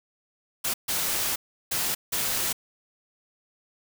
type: noise bursts at uneven times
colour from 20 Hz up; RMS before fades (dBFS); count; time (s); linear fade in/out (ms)
white; -27; 4; 0.64-0.74 / 0.88-1.36 / 1.71-1.95 / 2.12-2.53; 10
effects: none